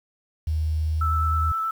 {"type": "tone with pitch glide", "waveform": "sine", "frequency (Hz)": [78.3, 78.94], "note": ["D#2", "D#2"], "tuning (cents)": [11, 26], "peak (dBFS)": -21, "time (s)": [0.47, 1.52], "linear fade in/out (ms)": 5, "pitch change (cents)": 15, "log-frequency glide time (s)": [0.77, 1.03]}
{"type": "tone with vibrato", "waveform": "sine", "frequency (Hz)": 1318.5, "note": "E6", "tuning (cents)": 0, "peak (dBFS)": -23, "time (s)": [1.01, 1.71], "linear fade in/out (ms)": 5, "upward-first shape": "sine", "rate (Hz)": 9.5, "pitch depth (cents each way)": 13}
{"effects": ["8-bit"]}